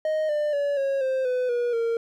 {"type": "tone with pitch steps", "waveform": "triangle", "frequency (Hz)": [622.3, 596.3, 571.3, 547.4, 524.5, 502.6, 481.5, 461.4], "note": ["D#5", "D5", "D5", "C#5", "C5", "B4", "B4", "A#4"], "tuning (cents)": [0, 26, -48, -22, 4, 30, -44, -18], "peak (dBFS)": -20, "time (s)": [0.05, 1.97], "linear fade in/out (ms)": 2, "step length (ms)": 240, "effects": []}